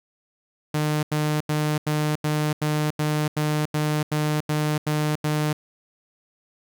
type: tone bursts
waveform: sawtooth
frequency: 151.5 Hz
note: D#3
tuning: 46 cents flat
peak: -17 dBFS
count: 13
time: 0.74-5.53 s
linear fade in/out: 5 ms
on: 290 ms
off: 85 ms
effects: none